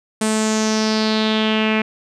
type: tone with low-pass filter sweep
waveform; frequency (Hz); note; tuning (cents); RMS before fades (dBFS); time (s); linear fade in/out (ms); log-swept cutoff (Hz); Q
sawtooth; 217.6; A3; -19; -18; 0.21-1.82; 5; 8900 to 2400; 4.2
effects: none